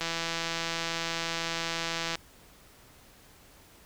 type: click train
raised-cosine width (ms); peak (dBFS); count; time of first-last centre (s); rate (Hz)
0.2; -14; 357; 0.01-2.155; 166
effects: pink hiss -56 dBFS RMS until 3.85 s